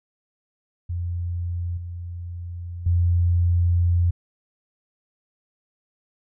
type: tone with level steps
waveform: sine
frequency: 87 Hz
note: F2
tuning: 6 cents flat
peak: -24 / -30 / -16 dBFS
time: 0.89-4.11 s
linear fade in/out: 10 ms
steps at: 1.77 / 2.86 s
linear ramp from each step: 5 ms
effects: none